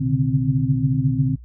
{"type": "tone cluster", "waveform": "sine", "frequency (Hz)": [121.4, 135.6, 141.3, 149.6, 261], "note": ["B2", "C#3", "C#3", "D3", "C4"], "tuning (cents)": [-29, -38, 34, 32, -4], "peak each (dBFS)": -23, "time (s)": [0, 1.36], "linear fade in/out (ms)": 20, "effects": ["noise-tail reverb RT60 0.1 s tail -20 dB re dry", "added 60 Hz sine -38 dBFS peak until 1.44 s"]}